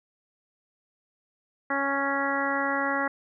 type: harmonic tone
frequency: 277.4 Hz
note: C#4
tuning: 1 cent sharp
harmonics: 1 / 2 / 3 / 4 / 5 / 6 / 7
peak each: -32 / -32 / -32 / -32 / -32 / -32 / -32 dBFS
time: 1.7-3.08 s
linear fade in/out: 5 ms
effects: none